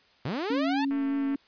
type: linear sweep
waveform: sawtooth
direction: up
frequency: 109.6 to 916 Hz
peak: -25 dBFS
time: 0.25-0.85 s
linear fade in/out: 5 ms
type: tone with vibrato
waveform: sine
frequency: 277.2 Hz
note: C#4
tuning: in tune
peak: -25 dBFS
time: 0.5-1.36 s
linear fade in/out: 5 ms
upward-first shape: sine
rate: 4.9 Hz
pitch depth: 15 cents each way
type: click train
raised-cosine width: 0.5 ms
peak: -29 dBFS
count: 99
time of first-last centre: 0.91-1.348 s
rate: 224 Hz
effects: white hiss -61 dBFS RMS until 1.47 s + resampled to 11025 Hz